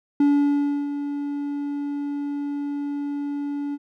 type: tone with ADSR envelope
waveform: triangle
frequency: 286.7 Hz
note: D4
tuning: 42 cents flat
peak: -12 dBFS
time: 0.2-3.78 s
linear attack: 4 ms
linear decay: 670 ms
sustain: -11 dB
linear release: 41 ms
effects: none